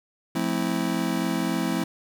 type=chord; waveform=square; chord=F major seventh; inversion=none; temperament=just; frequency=174.61 / 218.3 / 261.9 / 327.4 Hz; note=F3 / A3 / C4 / E4; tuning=0 / -13 / +2 / -12 cents; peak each=-30 dBFS; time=0.35-1.84 s; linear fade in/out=5 ms; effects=none